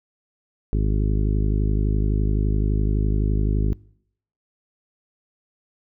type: harmonic tone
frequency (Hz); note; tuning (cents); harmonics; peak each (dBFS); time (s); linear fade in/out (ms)
51.8; G#1; -4; 1 / 2 / 3 / 4 / 5 / 6 / 7 / 8; -19 / -25 / -29 / -31 / -33 / -35 / -36 / -37; 0.73-3.73; 0
effects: noise-tail reverb RT60 0.7 s tail -24 dB re dry